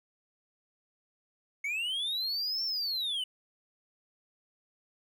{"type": "linear two-way sweep", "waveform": "triangle", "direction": "up then down", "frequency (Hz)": [2177, 5470, 2934], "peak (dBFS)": -29, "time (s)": [1.64, 3.24], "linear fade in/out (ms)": 5, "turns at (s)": 2.64, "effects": []}